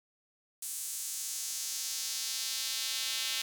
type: tone with high-pass filter sweep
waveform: square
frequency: 120.9 Hz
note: B2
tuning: 36 cents flat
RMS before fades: -36 dBFS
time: 0.62-3.42 s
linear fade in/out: 5 ms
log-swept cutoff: 8600 to 3300 Hz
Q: 1.5
effects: none